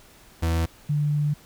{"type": "tone pair in turn", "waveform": ["40% pulse", "sine"], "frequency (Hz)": [82.41, 147.69], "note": ["E2", "D3"], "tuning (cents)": [0, 10], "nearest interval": "minor seventh", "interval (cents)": 1010, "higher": "second", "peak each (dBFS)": -20, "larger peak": "neither", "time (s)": [[0.42, 0.66], [0.89, 1.34]], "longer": "second", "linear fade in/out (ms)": 10, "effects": ["pink hiss -52 dBFS RMS until 1.45 s"]}